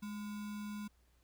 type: tone with sample-and-hold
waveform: sine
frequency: 208.7 Hz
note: G#3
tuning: 9 cents sharp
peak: -40 dBFS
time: 0.02-0.88 s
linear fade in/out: 10 ms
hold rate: 1225 Hz
effects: added 60 Hz sine -68 dBFS peak until 1.23 s + pink hiss -75 dBFS RMS until 1.23 s